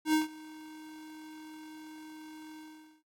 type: tone with ADSR envelope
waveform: square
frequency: 311.1 Hz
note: D#4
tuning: in tune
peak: -23 dBFS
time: 0.05-3.03 s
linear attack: 85 ms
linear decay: 140 ms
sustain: -23 dB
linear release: 450 ms
effects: noise-tail reverb RT60 0.1 s tail -20 dB re dry + AAC 64 kbps